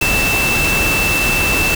sine tone in noise, 2658 Hz, E7, 14 cents sharp, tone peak -15 dBFS, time 0.01-1.75 s, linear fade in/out 5 ms, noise pink, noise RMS -18 dBFS, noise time 0.01-1.75 s, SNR 0 dB, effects none

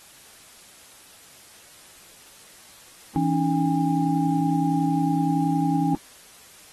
sine tone cluster, 164.6 / 276.7 / 307.5 / 810 Hz, E3 / C#4 / D#4 / G#5, -2 / -3 / -20 / -43 cents, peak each -24 / -23 / -27 / -27 dBFS, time 3.16-5.95 s, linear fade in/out 0 ms, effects white hiss -49 dBFS RMS until 6.72 s + AAC 32 kbps

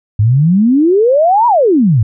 sine exponential two-way sweep, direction up then down, 99.5 to 989 to 99.5 Hz, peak -6 dBFS, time 0.19-2.03 s, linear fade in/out 5 ms, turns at 1.47 s, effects none

